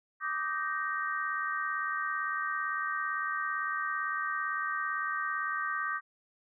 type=chord; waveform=sine; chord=Eb major seventh; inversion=third; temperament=just; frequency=1166.7 / 1244.5 / 1555.6 / 1866.8 Hz; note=D6 / Eb6 / G6 / Bb6; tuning=-12 / 0 / -14 / +2 cents; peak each=-35 / -38 / -35 / -37 dBFS; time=0.2-6.01 s; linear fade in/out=50 ms; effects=none